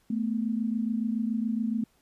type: tone pair together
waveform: sine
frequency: 219.8 / 246.9 Hz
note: A3 / B3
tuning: -2 / 0 cents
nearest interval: major second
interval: 202 cents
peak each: -27 / -31 dBFS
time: 0.1-1.84 s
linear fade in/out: 5 ms
effects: pink hiss -67 dBFS RMS until 2.01 s + resampled to 32000 Hz